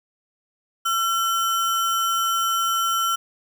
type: tone with sample-and-hold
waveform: sine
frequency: 1354 Hz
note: E6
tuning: 46 cents sharp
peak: -19 dBFS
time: 0.85-3.16 s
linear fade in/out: 10 ms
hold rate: 4410 Hz
effects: none